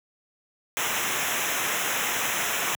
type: noise with comb filter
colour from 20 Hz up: pink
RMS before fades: -27 dBFS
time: 0.77-2.75 s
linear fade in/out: 0 ms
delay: 0.22 ms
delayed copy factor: -0.9
effects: high-pass 100 Hz 12 dB/octave